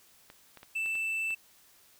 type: clicks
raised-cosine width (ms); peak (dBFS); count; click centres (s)
0.3; -32; 6; 0.301 / 0.573 / 0.631 / 0.86 / 0.954 / 1.306
type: tone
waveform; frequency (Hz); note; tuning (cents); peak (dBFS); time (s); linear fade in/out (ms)
triangle; 2652; E7; +10; -28; 0.75-1.35; 10
effects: white hiss -61 dBFS RMS until 1.99 s